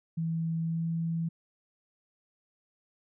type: tone with pitch glide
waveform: sine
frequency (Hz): 163.8 to 165.32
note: E3 to E3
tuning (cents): -11 to +5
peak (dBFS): -28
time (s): 0.17-1.29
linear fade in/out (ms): 10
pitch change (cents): +16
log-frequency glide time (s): 0.63-0.85
effects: none